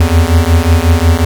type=beating tone pair; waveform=square; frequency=80.4 / 85.9 Hz; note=E2 / F2; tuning=-43 / -28 cents; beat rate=5.5 Hz; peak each=-10 dBFS; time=0-1.25 s; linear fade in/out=5 ms; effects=none